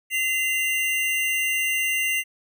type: tone pair together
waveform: square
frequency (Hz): 2054 / 2778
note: C7 / F7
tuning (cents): -33 / -10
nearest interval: perfect fourth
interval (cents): 523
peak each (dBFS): -25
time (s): 0.1-2.24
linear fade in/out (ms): 50
effects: none